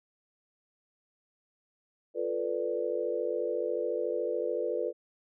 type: chord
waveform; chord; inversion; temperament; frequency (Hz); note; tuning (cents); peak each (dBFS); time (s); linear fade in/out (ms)
sine; B half-diminished seventh; second; equal; 349.2 / 440 / 493.9 / 587.3; F4 / A4 / B4 / D5; 0 / 0 / 0 / 0; -36 / -34 / -32 / -36; 2.14-4.93; 50
effects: none